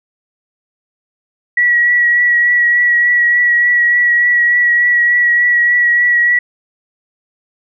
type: tone with vibrato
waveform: sine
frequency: 1928 Hz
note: B6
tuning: 42 cents flat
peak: -8 dBFS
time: 1.57-6.39 s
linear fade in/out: 5 ms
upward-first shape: triangle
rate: 3.4 Hz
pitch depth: 21 cents each way
effects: none